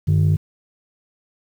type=tone pair together; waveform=sine; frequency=96.71 / 152.5 Hz; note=G2 / D#3; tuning=-23 / -34 cents; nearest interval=minor sixth; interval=789 cents; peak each=-14 dBFS; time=0.07-0.37 s; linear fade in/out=20 ms; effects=tanh soft clip ceiling -10 dBFS + 8-bit